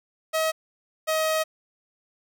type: tone pair in turn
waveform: sawtooth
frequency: 637 / 631.9 Hz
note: D#5 / D#5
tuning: +41 / +27 cents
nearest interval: unison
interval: 14 cents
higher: first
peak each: -18 dBFS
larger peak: neither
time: 0.33-0.52 / 1.07-1.44 s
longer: second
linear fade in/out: 20 ms
effects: none